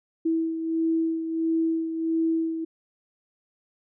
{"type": "beating tone pair", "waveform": "sine", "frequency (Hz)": [325.7, 327.2], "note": ["E4", "E4"], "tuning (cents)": [-21, -13], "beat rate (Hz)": 1.5, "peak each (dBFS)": [-23, -31], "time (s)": [0.25, 2.65], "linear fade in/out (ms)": 10, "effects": []}